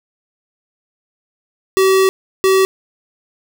square tone bursts at uneven times, 382.1 Hz, G4, 44 cents flat, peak -10 dBFS, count 2, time 1.77-2.09 / 2.44-2.65 s, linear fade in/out 0 ms, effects none

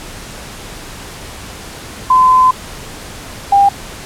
sine tone pair in turn, 1023 / 799.4 Hz, C6 / G5, -39 / +34 cents, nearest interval major third, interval 427 cents, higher first, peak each -5 dBFS, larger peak neither, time 2.1-2.51 / 3.52-3.69 s, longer first, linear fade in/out 5 ms, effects pink hiss -30 dBFS RMS until 4.05 s + low-pass 11000 Hz 12 dB/octave

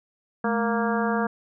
harmonic tone with a mistuned harmonic, 233.1 Hz, A#3, in tune, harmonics 1 / 2 / 3 / 4 / 5 / 6 / 7, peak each -25 / -28 / -30 / -31 / -32 / -33 / -33 dBFS, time 0.44-1.27 s, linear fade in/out 5 ms, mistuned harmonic 1, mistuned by -140 cents, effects none

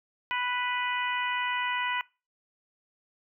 harmonic tone, 493.9 Hz, B4, in tune, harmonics 2 / 3 / 4 / 5 / 6, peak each -31 / -35 / -33 / -35 / -37 dBFS, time 0.31-2.01 s, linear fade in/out 0 ms, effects noise-tail reverb RT60 0.3 s tail -23 dB re dry

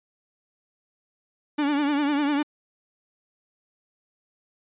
45% pulse tone with vibrato, 289.4 Hz, D4, 25 cents flat, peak -21 dBFS, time 1.58-2.43 s, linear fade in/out 10 ms, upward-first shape triangle, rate 10 Hz, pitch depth 85 cents each way, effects resampled to 8000 Hz

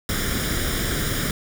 pink noise with comb filter, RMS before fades -24 dBFS, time 0.09-1.31 s, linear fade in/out 2 ms, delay 0.57 ms, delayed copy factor +0.7, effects none

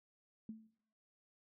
sine tone with exponential decay, 220 Hz, A3, in tune, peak -40 dBFS, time 0.49-0.67 s, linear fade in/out 2 ms, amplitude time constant 38 ms, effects noise-tail reverb RT60 0.7 s tail -18 dB re dry

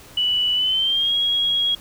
sine tone with pitch glide, 2960 to 3303 Hz, F#7 to G#7, 0 to -10 cents, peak -17 dBFS, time 0.17-1.75 s, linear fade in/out 5 ms, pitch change +190 cents, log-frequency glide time 0.54-1.15 s, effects pink hiss -44 dBFS RMS until 1.8 s

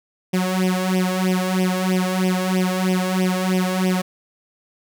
sawtooth tone with flanger, 185 Hz, F#3, in tune, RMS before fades -20 dBFS, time 0.33-4.02 s, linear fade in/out 10 ms, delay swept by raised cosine 0.35 to 1.85 ms, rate 3.1 Hz, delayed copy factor +0.95, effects none

